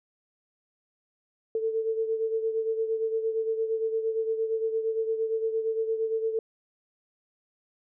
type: beating tone pair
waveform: sine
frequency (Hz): 444.5 / 453.2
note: A4 / A#4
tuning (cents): +18 / -49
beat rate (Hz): 8.7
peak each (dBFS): -26 / -33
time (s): 1.55-6.39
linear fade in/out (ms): 2
effects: none